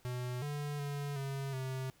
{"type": "tone with pitch steps", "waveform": "square", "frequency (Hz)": [124.3, 146, 143.3, 137, 131.2], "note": ["B2", "D3", "D3", "C#3", "C3"], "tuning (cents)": [12, -10, -42, -20, 5], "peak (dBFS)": -37, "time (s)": [0.05, 1.9], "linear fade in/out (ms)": 0, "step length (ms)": 370, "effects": ["pink hiss -66 dBFS RMS until 2 s"]}